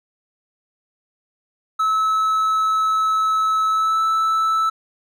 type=tone with pitch glide; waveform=triangle; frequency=1298 to 1314.6 Hz; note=E6 to E6; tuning=-27 to -5 cents; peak=-14 dBFS; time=1.79-4.7 s; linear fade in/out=10 ms; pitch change=+22 cents; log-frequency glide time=3.69-4.01 s; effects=none